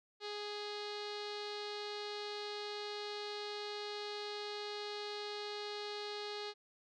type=tone with low-pass filter; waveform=sawtooth; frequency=415.3 Hz; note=G#4; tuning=in tune; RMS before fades=-43 dBFS; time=0.2-6.54 s; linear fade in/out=50 ms; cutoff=4200 Hz; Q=4.8; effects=none